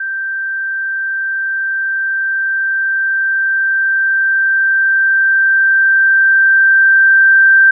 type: tone with level ramp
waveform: sine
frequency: 1568 Hz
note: G6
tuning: in tune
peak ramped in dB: -17 to -4 dBFS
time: 0-7.71 s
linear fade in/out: 5 ms
effects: none